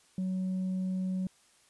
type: tone with tanh clipping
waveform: sine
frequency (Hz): 186.4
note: F#3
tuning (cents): +13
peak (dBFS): -30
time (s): 0.18-1.27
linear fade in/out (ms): 2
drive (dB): 1
effects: white hiss -64 dBFS RMS until 1.69 s + resampled to 24000 Hz